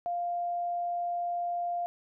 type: tone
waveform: sine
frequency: 698.5 Hz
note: F5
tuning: in tune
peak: -29 dBFS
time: 0.06-1.86 s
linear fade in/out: 0 ms
effects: none